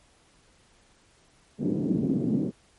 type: band-pass noise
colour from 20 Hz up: pink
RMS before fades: -26 dBFS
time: 1.58-2.52 s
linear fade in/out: 50 ms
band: 170 to 330 Hz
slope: 24 dB/octave
effects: pink hiss -61 dBFS RMS until 2.78 s + MP3 48 kbps